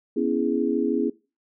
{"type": "chord", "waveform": "sine", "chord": "C# minor seventh", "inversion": "third", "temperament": "equal with one note detuned", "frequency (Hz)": [244, 277.2, 329.6, 415.3], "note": ["B3", "C#4", "E4", "G#4"], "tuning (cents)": [-21, 0, 0, 0], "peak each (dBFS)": -26, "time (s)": [0.16, 1.1], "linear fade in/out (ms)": 10, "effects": ["noise-tail reverb RT60 0.3 s tail -20 dB re dry"]}